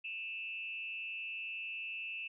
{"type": "tone with frequency modulation", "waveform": "sine", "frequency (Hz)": 2649, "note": "E7", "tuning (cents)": 8, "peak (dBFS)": -39, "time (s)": [0.04, 2.28], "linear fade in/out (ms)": 10, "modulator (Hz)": 193, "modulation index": 0.59, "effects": []}